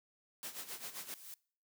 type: noise with tremolo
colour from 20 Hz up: white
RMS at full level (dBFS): -43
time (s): 0.43-1.14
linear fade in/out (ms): 0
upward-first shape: sine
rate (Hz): 7.6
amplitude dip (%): 75
type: noise with exponential growth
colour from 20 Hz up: blue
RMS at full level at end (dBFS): -47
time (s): 0.65-1.34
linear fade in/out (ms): 1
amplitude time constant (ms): 150
effects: noise-tail reverb RT60 0.5 s tail -24 dB re dry + high-pass 150 Hz 12 dB/octave